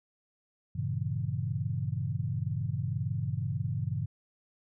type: chord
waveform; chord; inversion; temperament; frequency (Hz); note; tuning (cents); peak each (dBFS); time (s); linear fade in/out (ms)
sine; G diminished seventh; none; equal; 98 / 116.54 / 138.59 / 164.81; G2 / Bb2 / Db3 / Fb3; 0 / 0 / 0 / 0; -35 / -34 / -34 / -38; 0.75-4.06; 10
effects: none

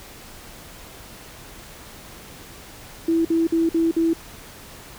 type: tone bursts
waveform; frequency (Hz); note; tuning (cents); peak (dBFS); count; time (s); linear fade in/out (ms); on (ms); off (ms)
sine; 329.6; E4; 0; -16; 5; 3.08-4.134; 5; 170; 51
effects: pink hiss -42 dBFS RMS until 4.98 s

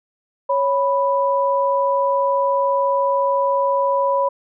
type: tone pair together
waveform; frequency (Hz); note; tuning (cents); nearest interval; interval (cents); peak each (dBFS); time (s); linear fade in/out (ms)
sine; 553.7 / 987.8; C#5 / B5; -2 / 0; minor seventh; 1002; -18; 0.49-4.29; 10
effects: none

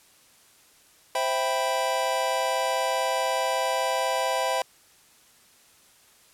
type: chord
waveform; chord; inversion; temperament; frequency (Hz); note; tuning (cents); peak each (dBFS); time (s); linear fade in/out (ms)
square; C major seventh; none; equal; 523.3 / 659.3 / 784 / 987.8; C5 / E5 / G5 / B5; 0 / 0 / 0 / 0; -30; 1.15-4.62; 2
effects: white hiss -57 dBFS RMS until 6.33 s + low-pass 12000 Hz 12 dB/octave

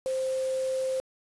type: tone in noise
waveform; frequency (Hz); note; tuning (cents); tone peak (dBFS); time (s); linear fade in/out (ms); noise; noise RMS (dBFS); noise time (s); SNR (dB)
sine; 523.3; C5; 0; -26; 0.06-1; 0; white; -44; 0.06-1; +15
effects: resampled to 24000 Hz

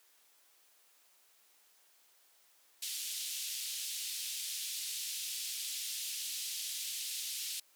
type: band-pass noise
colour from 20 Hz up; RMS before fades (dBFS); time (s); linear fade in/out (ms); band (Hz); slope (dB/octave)
pink; -40; 2.82-7.6; 5; 3100 to 14000; 24
effects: white hiss -67 dBFS RMS until 7.75 s + high-pass 400 Hz 12 dB/octave

